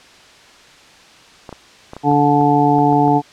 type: clicks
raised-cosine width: 1 ms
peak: -17 dBFS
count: 9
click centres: 1.492 / 1.527 / 1.934 / 1.966 / 2.115 / 2.412 / 2.786 / 2.927 / 3.079 s
type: harmonic tone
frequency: 145 Hz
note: D3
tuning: 22 cents flat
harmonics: 1 / 2 / 3 / 5 / 6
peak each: -19 / -15 / -20 / -16 / -16 dBFS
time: 2.03-3.22 s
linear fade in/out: 50 ms
effects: white hiss -44 dBFS RMS until 3.32 s + low-pass 5000 Hz 12 dB/octave